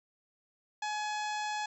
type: harmonic tone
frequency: 845 Hz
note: G#5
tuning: 30 cents sharp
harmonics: 1 / 2 / 3 / 4 / 5 / 6 / 7 / 8 / 9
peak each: -34 / -40 / -44 / -46 / -48 / -50 / -51 / -52 / -53 dBFS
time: 0.82-1.66 s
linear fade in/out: 5 ms
effects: 12-bit